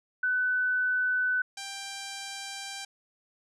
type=tone pair in turn; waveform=sine / 5% pulse; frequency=1500 / 788.9 Hz; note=F#6 / G5; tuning=+23 / +11 cents; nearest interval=major seventh; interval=1112 cents; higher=first; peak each=-24 dBFS; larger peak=neither; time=0.23-1.42 / 1.57-2.85 s; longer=second; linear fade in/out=5 ms; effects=low-pass 8000 Hz 12 dB/octave